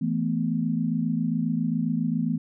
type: chord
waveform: sine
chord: E suspended fourth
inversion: none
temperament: just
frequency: 164.81 / 219.8 / 247.2 Hz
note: E3 / A3 / B3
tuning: 0 / -2 / +2 cents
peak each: -27 dBFS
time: 0.01-2.38 s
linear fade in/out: 10 ms
effects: none